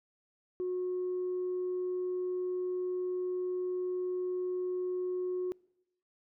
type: tone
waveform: sine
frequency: 364.2 Hz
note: F#4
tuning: 27 cents flat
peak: -30 dBFS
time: 0.6-5.52 s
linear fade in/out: 0 ms
effects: noise-tail reverb RT60 0.9 s tail -26 dB re dry + tanh soft clip ceiling -28 dBFS